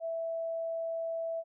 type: tone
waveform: sine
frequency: 659.3 Hz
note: E5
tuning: in tune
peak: -32 dBFS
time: 0-1.44 s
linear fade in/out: 50 ms
effects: none